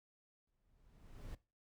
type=noise with exponential growth; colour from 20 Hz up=brown; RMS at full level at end=-45 dBFS; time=0.47-1.35 s; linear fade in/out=5 ms; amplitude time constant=190 ms; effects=noise-tail reverb RT60 0.3 s tail -19 dB re dry